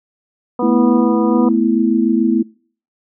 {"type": "harmonic tone", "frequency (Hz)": 245.4, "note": "B3", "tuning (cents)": -11, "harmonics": [1, 2, 3, 4, 5], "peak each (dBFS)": [-20, -20, -26, -24, -28], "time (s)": [0.59, 1.49], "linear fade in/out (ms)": 5}
{"type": "chord", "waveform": "sine", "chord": "A suspended second", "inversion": "none", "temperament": "equal", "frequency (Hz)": [220, 246.9, 329.6], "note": ["A3", "B3", "E4"], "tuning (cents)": [0, 0, 0], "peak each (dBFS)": -16, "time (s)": [0.62, 2.43], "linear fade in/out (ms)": 10}
{"effects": ["noise-tail reverb RT60 0.5 s tail -26 dB re dry"]}